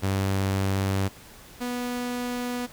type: tone pair in turn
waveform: sawtooth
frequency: 97 / 245.3 Hz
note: G2 / B3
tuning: -18 / -12 cents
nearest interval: octave + major third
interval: 1606 cents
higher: second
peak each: -19 / -24 dBFS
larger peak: first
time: 0.02-1.09 / 1.6-2.67 s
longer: neither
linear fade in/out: 20 ms
effects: pink hiss -48 dBFS RMS until 2.72 s